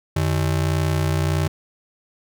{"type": "ring-modulated tone", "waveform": "square", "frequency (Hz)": 120, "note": "B2", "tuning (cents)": -49, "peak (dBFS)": -16, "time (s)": [0.16, 1.48], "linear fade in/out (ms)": 5, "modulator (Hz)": 30.8, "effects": []}